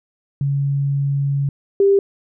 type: tone pair in turn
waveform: sine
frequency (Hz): 140 / 396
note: C#3 / G4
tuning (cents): +18 / +18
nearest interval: octave + tritone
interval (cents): 1800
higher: second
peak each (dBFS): -16 / -10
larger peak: second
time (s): 0.41-1.49 / 1.8-1.99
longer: first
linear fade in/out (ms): 2
effects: none